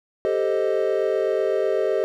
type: chord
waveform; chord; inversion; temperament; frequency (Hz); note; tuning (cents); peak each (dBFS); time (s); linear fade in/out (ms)
triangle; A half-diminished seventh; third; equal; 392 / 440 / 523.3 / 622.3; G4 / A4 / C5 / Eb5; 0 / 0 / 0 / 0; -22 / -23 / -24 / -23; 0.25-2.04; 0
effects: none